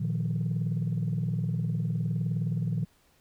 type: chord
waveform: sine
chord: Bb suspended fourth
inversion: none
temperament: just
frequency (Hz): 116.54 / 155.39 / 174.81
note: Bb2 / Eb3 / F3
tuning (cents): 0 / -2 / +2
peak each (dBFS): -29 / -29 / -31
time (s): 0-2.85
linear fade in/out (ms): 10
effects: tanh soft clip ceiling -21 dBFS + pink hiss -65 dBFS RMS until 3.2 s